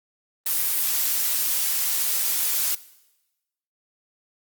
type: noise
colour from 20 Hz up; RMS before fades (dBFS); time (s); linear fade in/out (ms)
blue; -23; 0.46-2.75; 5
effects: noise-tail reverb RT60 1.0 s tail -19 dB re dry + Opus 32 kbps